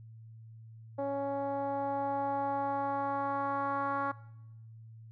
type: tone with low-pass filter sweep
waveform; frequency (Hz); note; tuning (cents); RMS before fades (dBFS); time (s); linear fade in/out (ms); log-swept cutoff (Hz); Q
10% pulse; 278.4; C#4; +8; -33; 0.98-4.12; 10; 650 to 1200; 3.2
effects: noise-tail reverb RT60 0.9 s tail -20 dB re dry + added 112 Hz sine -48 dBFS peak until 5.11 s